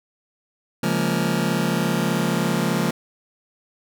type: chord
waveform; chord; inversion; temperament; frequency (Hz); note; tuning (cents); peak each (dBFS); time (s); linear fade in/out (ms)
sawtooth; Bb minor seventh; first; just; 139.85 / 174.81 / 209.8 / 233.1; Db3 / F3 / Ab3 / Bb3; +16 / +2 / +18 / 0; -23 / -19 / -22 / -21; 0.83-2.91; 5
effects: none